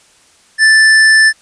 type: tone with hard clipping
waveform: sine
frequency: 1760 Hz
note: A6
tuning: in tune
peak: -6 dBFS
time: 0.58-1.33 s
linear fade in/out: 50 ms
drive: 16 dB
effects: white hiss -48 dBFS RMS until 1.41 s + resampled to 22050 Hz